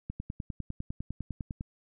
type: click train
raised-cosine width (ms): 5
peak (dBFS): -23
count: 16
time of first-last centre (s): 0.1-1.609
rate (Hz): 9.94
effects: none